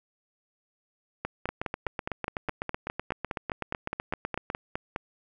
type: two click trains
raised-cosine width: 0.5 ms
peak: -15 / -15 dBFS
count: 19 / 25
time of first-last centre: 1.25-4.961 / 1.49-4.501 s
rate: 4.85 / 7.97 Hz
effects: none